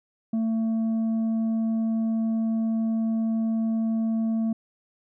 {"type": "tone with tanh clipping", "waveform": "sine", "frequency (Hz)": 224.1, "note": "A3", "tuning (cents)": 32, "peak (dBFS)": -23, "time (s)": [0.33, 4.53], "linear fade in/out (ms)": 5, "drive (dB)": 4, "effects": []}